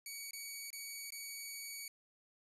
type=tone with dropouts; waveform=10% pulse; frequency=2256 Hz; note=C#7; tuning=30 cents sharp; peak=-35 dBFS; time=0.06-1.88 s; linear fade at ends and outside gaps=2 ms; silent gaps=0.309-0.332 / 0.704-0.729 / 1.105-1.121 s; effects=resampled to 32000 Hz